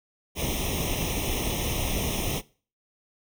pink noise with comb filter, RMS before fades -28 dBFS, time 0.35-2.42 s, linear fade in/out 50 ms, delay 0.33 ms, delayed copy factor +1, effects noise-tail reverb RT60 0.4 s tail -21 dB re dry

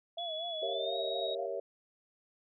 sine tone with vibrato, 659.3 Hz, E5, in tune, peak -38 dBFS, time 0.17-1.46 s, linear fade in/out 5 ms, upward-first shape sine, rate 4.2 Hz, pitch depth 98 cents each way
sine tone with pitch glide, 3396 to 3790 Hz, G#7 to A#7, +38 to +28 cents, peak -38 dBFS, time 0.18-1.35 s, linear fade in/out 5 ms, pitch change +190 cents, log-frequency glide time 0.69-0.96 s
sine chord, G diminished seventh, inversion none, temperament equal, 392 / 466.2 / 554.4 / 659.3 Hz, G4 / Bb4 / Db5 / Fb5, 0 / 0 / 0 / 0 cents, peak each -41 / -40 / -38 / -41 dBFS, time 0.62-1.6 s, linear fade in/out 5 ms
effects none

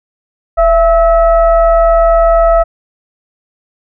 sine tone with frequency modulation, 669 Hz, E5, 25 cents sharp, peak -5 dBFS, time 0.57-2.64 s, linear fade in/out 20 ms, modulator 629 Hz, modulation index 0.71, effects none

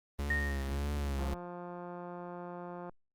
45% pulse tone with vibrato, 70.4 Hz, C#2, 27 cents sharp, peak -32 dBFS, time 0.19-1.34 s, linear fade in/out 0 ms, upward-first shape triangle, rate 1.7 Hz, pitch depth 70 cents each way
sine tone with exponential decay, 1851 Hz, A#6, 13 cents flat, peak -27 dBFS, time 0.3-0.86 s, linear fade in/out 5 ms, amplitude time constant 120 ms
click train, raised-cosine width 1 ms, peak -31 dBFS, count 301, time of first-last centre 1.19-2.895 s, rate 176 Hz
effects Opus 24 kbps

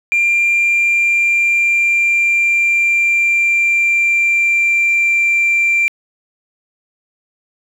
sine tone with pitch glide, 2384 to 2361 Hz, D7 to D7, +25 to +9 cents, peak -9 dBFS, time 0.12-5.88 s, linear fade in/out 0 ms, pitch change -16 cents, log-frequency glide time 0.45-5.23 s, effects tanh soft clip ceiling -8 dBFS + 7-bit

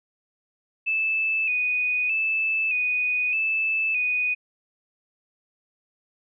sine tone with vibrato, 2554 Hz, D#7, 45 cents sharp, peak -21 dBFS, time 0.86-4.35 s, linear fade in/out 20 ms, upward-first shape square, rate 0.81 Hz, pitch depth 49 cents each way, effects none

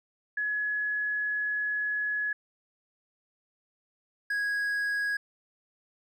sine / triangle tone pair in turn, 1691 / 1656.2 Hz, G#6 / G#6, +31 / -5 cents, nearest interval unison, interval 36 cents, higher first, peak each -27 / -25 dBFS, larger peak second, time 0.37-2.33 / 4.3-5.17 s, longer first, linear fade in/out 5 ms, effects none

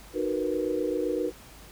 sine chord, B major seventh, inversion first, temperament equal with one note detuned, 308.3 / 370 / 466.2 / 493.9 Hz, D#4 / F#4 / A#4 / B4, -16 / 0 / 0 / 0 cents, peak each -31 dBFS, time 0.13-1.32 s, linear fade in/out 50 ms, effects added 50 Hz sine -51 dBFS peak until 1.71 s + pink hiss -50 dBFS RMS until 1.71 s

